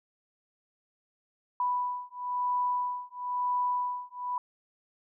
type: beating tone pair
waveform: sine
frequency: 987.8 / 988.8 Hz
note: B5 / B5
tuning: 0 / +2 cents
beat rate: 1 Hz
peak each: -31 / -31 dBFS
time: 1.6-4.38 s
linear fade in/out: 2 ms
effects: none